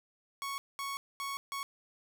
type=tone bursts at uneven times; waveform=sawtooth; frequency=1108.7 Hz; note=C#6; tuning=in tune; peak=-32 dBFS; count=4; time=0.42-0.58 / 0.79-0.97 / 1.2-1.37 / 1.52-1.63 s; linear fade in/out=0 ms; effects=none